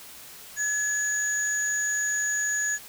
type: tone pair together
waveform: sine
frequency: 1694 / 6776 Hz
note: G#6 / G#8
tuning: +34 / +34 cents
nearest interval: 2 octaves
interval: 2400 cents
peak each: -26 dBFS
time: 0.56-2.79 s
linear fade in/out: 50 ms
effects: tanh soft clip ceiling -17 dBFS + white hiss -45 dBFS RMS until 2.88 s